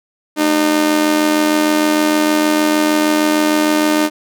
sawtooth tone with amplitude modulation, 304.1 Hz, D#4, 40 cents flat, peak -5 dBFS, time 0.36-4.1 s, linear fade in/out 50 ms, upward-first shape sine, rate 86.5 Hz, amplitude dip 60%, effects none

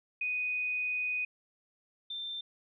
sine tone pair in turn, 2489 / 3573 Hz, D#7 / A7, 0 / +26 cents, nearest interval tritone, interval 626 cents, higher second, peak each -30 / -36 dBFS, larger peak first, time 0.21-1.25 / 2.1-2.41 s, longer first, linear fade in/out 5 ms, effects none

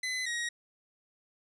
sawtooth tone pair in turn, 2025 / 1890 Hz, B6 / A#6, +43 / +23 cents, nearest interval minor second, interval 120 cents, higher first, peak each -28 dBFS, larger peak neither, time 0.03-0.26 / 0.26-0.49 s, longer neither, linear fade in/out 5 ms, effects resampled to 22050 Hz

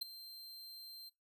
45% pulse tone with ADSR envelope, 4146 Hz, C8, 17 cents flat, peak -33 dBFS, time 0.01-1.1 s, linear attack 10 ms, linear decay 13 ms, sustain -15 dB, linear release 20 ms, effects noise-tail reverb RT60 0.2 s tail -19 dB re dry

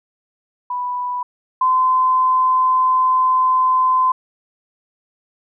sine tone pair in turn, 987.8 / 1027.4 Hz, B5 / C6, 0 / -32 cents, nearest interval minor second, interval 68 cents, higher second, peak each -20 / -12 dBFS, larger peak second, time 0.7-1.23 / 1.61-4.12 s, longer second, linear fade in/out 5 ms, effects none

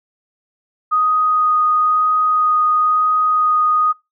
sine tone with vibrato, 1244.5 Hz, D#6, in tune, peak -12 dBFS, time 0.91-3.93 s, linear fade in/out 20 ms, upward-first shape sine, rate 1 Hz, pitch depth 8 cents each way, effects noise-tail reverb RT60 0.2 s tail -21 dB re dry

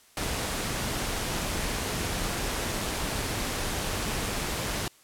pink noise with amplitude modulation, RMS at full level -29 dBFS, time 0.17-4.88 s, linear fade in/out 2 ms, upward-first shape sine, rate 202 Hz, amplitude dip 30%, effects white hiss -58 dBFS RMS until 5.03 s + low-pass 12000 Hz 12 dB/octave

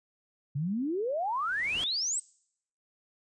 sine exponential sweep, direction up, 133.3 to 8372 Hz, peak -28 dBFS, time 0.55-2.2 s, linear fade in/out 10 ms
pink noise with exponential growth, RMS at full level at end -39 dBFS, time 1.19-1.84 s, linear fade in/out 0 ms, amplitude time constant 140 ms
effects noise-tail reverb RT60 0.7 s tail -24 dB re dry + resampled to 22050 Hz

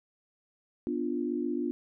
sine chord, B diminished, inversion none, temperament equal, 246.9 / 293.7 / 349.2 Hz, B3 / D4 / F4, 0 / 0 / 0 cents, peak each -33 dBFS, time 0.87-1.71 s, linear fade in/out 0 ms, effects none

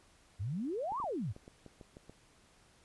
sine exponential two-way sweep, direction up then down, 86.9 to 1200 to 86.9 Hz, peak -34 dBFS, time 0.39-1.33 s, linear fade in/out 20 ms, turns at 1 s
clicks, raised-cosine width 2 ms, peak -37 dBFS, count 9, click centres 0.921 / 1.001 / 1.041 / 1.364 / 1.479 / 1.663 / 1.812 / 1.969 / 2.096 s
effects pink hiss -65 dBFS RMS until 2.84 s + resampled to 24000 Hz

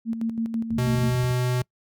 sine tone with tremolo, 227.3 Hz, A#3, 43 cents flat, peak -22 dBFS, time 0.05-1.12 s, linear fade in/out 50 ms, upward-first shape square, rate 6.1 Hz, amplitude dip 55%
pink low-pass noise, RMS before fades -33 dBFS, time 0.7-1.32 s, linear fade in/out 5 ms, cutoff 180 Hz, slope 96 dB/octave
square tone, 124.9 Hz, B2, 20 cents sharp, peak -22 dBFS, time 0.78-1.62 s, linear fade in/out 5 ms
effects noise-tail reverb RT60 0.1 s tail -25 dB re dry + high-pass 60 Hz 12 dB/octave

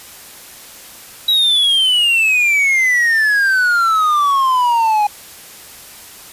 triangle exponential sweep, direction down, 3887 to 821 Hz, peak -9 dBFS, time 1.28-5.07 s, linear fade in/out 5 ms, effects white hiss -37 dBFS RMS until 6.32 s + resampled to 32000 Hz

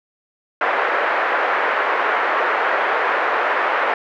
white band-pass noise, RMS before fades -19 dBFS, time 0.61-3.94 s, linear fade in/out 2 ms, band 430 to 1800 Hz, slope 24 dB/octave, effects none

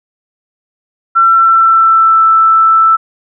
sine tone with pitch glide, 1349 to 1323.5 Hz, E6 to E6, +40 to +7 cents, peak -4 dBFS, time 1.15-2.97 s, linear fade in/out 20 ms, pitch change -33 cents, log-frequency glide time 1.27-2.24 s, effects none

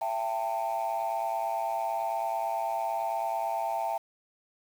sine tone cluster, 670 / 789 / 898 Hz, E5 / G5 / A5, +28 / +11 / +35 cents, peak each -31 dBFS, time 0.01-3.98 s, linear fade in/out 10 ms, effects tanh soft clip ceiling -23 dBFS + 8-bit

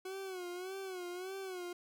40% pulse tone with vibrato, 370 Hz, F#4, in tune, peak -40 dBFS, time 0.05-1.73 s, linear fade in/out 5 ms, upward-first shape sine, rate 1.7 Hz, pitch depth 86 cents each way, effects none

